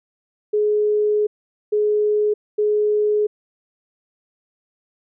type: tone bursts at uneven times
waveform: sine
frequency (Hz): 420.7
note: G#4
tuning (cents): +22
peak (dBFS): -15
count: 3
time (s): 0.53-1.27 / 1.72-2.34 / 2.58-3.27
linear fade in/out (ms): 10
effects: none